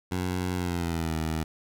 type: tone with pitch glide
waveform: 15% pulse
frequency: 90.9 to 79.59 Hz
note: F#2 to D#2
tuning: -30 to +40 cents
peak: -21 dBFS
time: 0.11-1.44 s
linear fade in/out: 10 ms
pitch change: -230 cents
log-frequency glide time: 0.54-1.15 s
effects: none